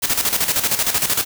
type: noise with tremolo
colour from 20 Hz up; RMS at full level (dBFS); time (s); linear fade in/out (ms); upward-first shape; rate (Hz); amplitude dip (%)
white; -17; 0.02-1.25; 20; square; 13; 65
effects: none